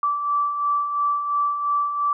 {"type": "beating tone pair", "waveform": "sine", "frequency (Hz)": [1159, 1161.9], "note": ["D6", "D6"], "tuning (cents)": [-23, -19], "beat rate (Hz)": 2.9, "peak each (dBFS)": [-29, -20], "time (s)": [0.03, 2.13], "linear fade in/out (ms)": 2, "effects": []}